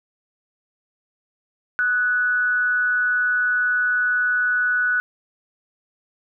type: tone with amplitude modulation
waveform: sine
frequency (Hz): 1480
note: F#6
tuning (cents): 0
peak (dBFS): -15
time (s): 1.79-5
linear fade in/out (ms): 0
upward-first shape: sine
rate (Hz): 222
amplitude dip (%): 45
effects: none